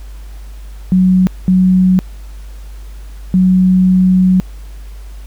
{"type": "tone bursts at uneven times", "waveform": "sine", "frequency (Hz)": 185, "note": "F#3", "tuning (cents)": 0, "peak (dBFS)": -6, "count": 3, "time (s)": [[0.92, 1.27], [1.48, 1.99], [3.34, 4.4]], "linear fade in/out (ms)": 0, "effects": ["added 50 Hz sine -27 dBFS peak until 5.26 s", "pink hiss -45 dBFS RMS until 5.26 s"]}